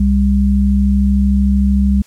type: tone pair together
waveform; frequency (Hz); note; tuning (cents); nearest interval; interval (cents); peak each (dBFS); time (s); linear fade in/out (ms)
sine; 66.74 / 200; C2 / G3; +35 / +35; octave + perfect fifth; 1900; -12; 0-2.02; 5
effects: white hiss -49 dBFS RMS until 2.06 s + low-pass 11000 Hz 12 dB/octave